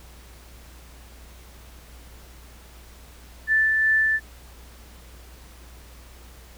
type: tone with tremolo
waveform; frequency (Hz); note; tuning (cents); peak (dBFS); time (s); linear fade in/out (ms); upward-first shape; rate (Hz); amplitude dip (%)
sine; 1760; A6; 0; -16; 3.47-4.2; 50; sine; 2.7; 25
effects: added 60 Hz sine -45 dBFS peak until 6.57 s + pink hiss -50 dBFS RMS until 6.57 s